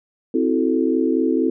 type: chord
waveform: sine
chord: F# half-diminished seventh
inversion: second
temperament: equal with one note detuned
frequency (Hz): 261.6 / 325.5 / 370 / 440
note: C4 / E4 / F#4 / A4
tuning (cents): 0 / -22 / 0 / 0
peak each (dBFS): -20 / -20 / -24 / -23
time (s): 0.34-1.5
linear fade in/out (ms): 5
effects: none